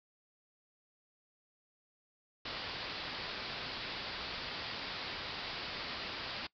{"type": "low-pass noise", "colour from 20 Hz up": "white", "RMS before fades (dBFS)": -42, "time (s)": [2.45, 6.47], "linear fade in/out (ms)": 5, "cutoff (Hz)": 5000, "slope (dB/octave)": 96, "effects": ["noise-tail reverb RT60 0.1 s tail -21 dB re dry"]}